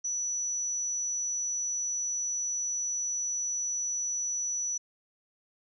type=tone; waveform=sine; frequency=5920 Hz; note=F#8; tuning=in tune; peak=-29 dBFS; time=0.04-4.78 s; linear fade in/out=10 ms; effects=none

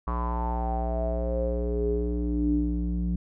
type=tone with low-pass filter sweep; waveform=square; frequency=59.4 Hz; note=A#1; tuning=33 cents sharp; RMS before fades=-27 dBFS; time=0.07-3.16 s; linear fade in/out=5 ms; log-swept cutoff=1100 to 210 Hz; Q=9.6; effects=none

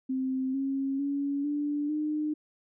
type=tone with pitch steps; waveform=sine; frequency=261.6 / 271.5 / 281.7 / 292.3 / 303.3 Hz; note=C4 / C#4 / C#4 / D4 / D#4; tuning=0 / -36 / +28 / -8 / -44 cents; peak=-27 dBFS; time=0.09-2.34 s; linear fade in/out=10 ms; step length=450 ms; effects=none

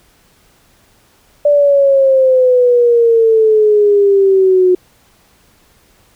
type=exponential sweep; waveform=sine; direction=down; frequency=587.3 to 362.1 Hz; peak=-6 dBFS; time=1.45-4.75 s; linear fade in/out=5 ms; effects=pink hiss -51 dBFS RMS until 6.15 s

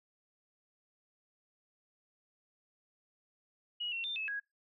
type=tone with pitch steps; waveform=sine; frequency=2903 / 2723 / 3588 / 2594 / 1650 Hz; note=F#7 / F7 / A7 / E7 / G#6; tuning=-34 / -44 / +33 / -28 / -12 cents; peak=-35 dBFS; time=3.8-4.4 s; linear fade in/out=10 ms; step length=120 ms; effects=noise-tail reverb RT60 0.2 s tail -24 dB re dry

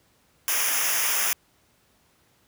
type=noise with comb filter; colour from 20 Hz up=white; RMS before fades=-24 dBFS; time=0.48-1.33 s; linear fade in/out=0 ms; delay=0.24 ms; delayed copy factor=-0.9; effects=pink hiss -63 dBFS RMS until 2.47 s + high-pass 60 Hz 12 dB/octave

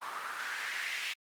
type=noise with band-pass filter sweep; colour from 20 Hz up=white; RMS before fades=-38 dBFS; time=0.01-1.14 s; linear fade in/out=20 ms; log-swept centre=1100 to 2500 Hz; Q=3.2; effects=Opus 32 kbps

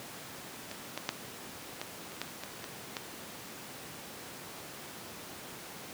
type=clicks; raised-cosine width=0.2 ms; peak=-22 / -18 / -12 / -18 / -30 / -16 / -29 / -22 / -23 / -17 dBFS; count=10; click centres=0.714 / 0.976 / 1.091 / 1.815 / 2.12 / 2.216 / 2.278 / 2.436 / 2.642 / 2.968 s; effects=pink hiss -45 dBFS RMS until 5.93 s + high-pass 150 Hz 12 dB/octave

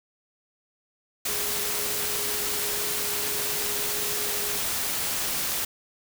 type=tone in noise; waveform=sine; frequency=415.3 Hz; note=G#4; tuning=in tune; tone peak=-38 dBFS; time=1.28-4.58 s; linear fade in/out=5 ms; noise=white; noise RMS=-28 dBFS; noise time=1.25-5.65 s; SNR=-13 dB; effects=none

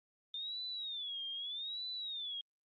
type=tone with vibrato; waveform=sine; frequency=3577 Hz; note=A7; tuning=28 cents sharp; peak=-39 dBFS; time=0.34-2.41 s; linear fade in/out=2 ms; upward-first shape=sine; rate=0.81 Hz; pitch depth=190 cents each way; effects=Opus 24 kbps

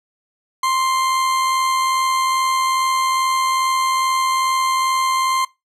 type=tone with amplitude modulation; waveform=40% pulse; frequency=1049 Hz; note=C6; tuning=4 cents sharp; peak=-14 dBFS; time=0.63-5.45 s; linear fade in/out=5 ms; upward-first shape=sine; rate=82.4 Hz; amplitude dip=30%; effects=noise-tail reverb RT60 0.2 s tail -19 dB re dry + low-pass 11000 Hz 12 dB/octave

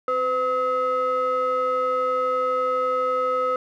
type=ring-modulated tone; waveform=triangle; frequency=385.8 Hz; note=G4; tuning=28 cents flat; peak=-15 dBFS; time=0.08-3.56 s; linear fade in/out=2 ms; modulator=894 Hz; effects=none

